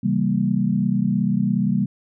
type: chord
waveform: sine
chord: C# diminished seventh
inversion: none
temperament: equal with one note detuned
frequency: 135.74 / 164.81 / 196 / 233.1 Hz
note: C#3 / E3 / G3 / Bb3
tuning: -36 / 0 / 0 / 0 cents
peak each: -25 / -26 / -20 / -23 dBFS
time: 0.03-1.86 s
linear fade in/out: 10 ms
effects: none